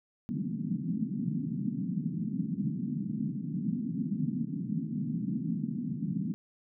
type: band-pass noise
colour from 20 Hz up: pink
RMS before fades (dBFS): -33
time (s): 0.29-6.34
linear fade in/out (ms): 0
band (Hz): 150 to 260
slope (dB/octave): 48
effects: none